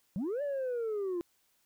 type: linear two-way sweep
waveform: sine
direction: up then down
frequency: 165.2 to 587.3 to 338.2 Hz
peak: -29 dBFS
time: 0.16-1.21 s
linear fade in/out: 0 ms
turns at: 0.42 s
effects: tanh soft clip ceiling -30 dBFS + white hiss -72 dBFS RMS until 1.65 s